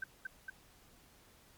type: tone with echo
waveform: sine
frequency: 1547 Hz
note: G6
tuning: 23 cents flat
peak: -35 dBFS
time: 0.02-0.04 s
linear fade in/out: 5 ms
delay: 230 ms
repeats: 2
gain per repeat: -2 dB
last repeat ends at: 0.5 s
effects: pink hiss -63 dBFS RMS until 1.57 s + MP3 96 kbps